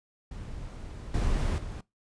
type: noise with level steps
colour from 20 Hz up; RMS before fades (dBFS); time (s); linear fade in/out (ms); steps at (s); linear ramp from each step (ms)
brown; -40 / -27 / -37; 0.31-1.81; 5; 1.14 / 1.58; 2
effects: noise-tail reverb RT60 0.2 s tail -22 dB re dry + resampled to 22050 Hz